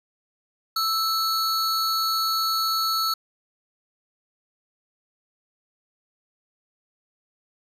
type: tone pair together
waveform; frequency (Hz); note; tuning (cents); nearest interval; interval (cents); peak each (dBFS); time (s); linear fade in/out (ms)
square; 1318.5 / 4384; E6 / C#8; 0 / -20; octave + major sixth; 2080; -25; 0.76-3.14; 5
effects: resampled to 32000 Hz